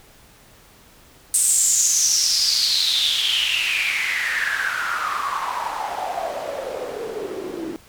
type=noise with band-pass filter sweep; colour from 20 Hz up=white; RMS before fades=-22 dBFS; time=1.34-7.76 s; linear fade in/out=0 ms; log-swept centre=8700 to 310 Hz; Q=7.1; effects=pink hiss -50 dBFS RMS until 7.88 s